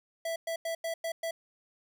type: tone bursts at uneven times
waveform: square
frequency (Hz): 660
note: E5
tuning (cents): +2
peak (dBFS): -32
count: 6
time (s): 0.25-0.36 / 0.47-0.56 / 0.65-0.75 / 0.84-0.94 / 1.04-1.12 / 1.23-1.31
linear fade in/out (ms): 5
effects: none